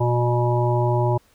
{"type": "harmonic tone", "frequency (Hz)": 121.1, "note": "B2", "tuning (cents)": -34, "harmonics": [1, 3, 5, 7, 8], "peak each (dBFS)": [-19, -24, -26, -27, -28], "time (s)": [0, 1.18], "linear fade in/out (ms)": 10, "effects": ["pink hiss -59 dBFS RMS until 1.34 s"]}